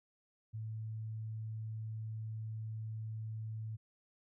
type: tone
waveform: sine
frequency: 110 Hz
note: A2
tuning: in tune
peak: -39 dBFS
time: 0.53-3.77 s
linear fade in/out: 20 ms
effects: none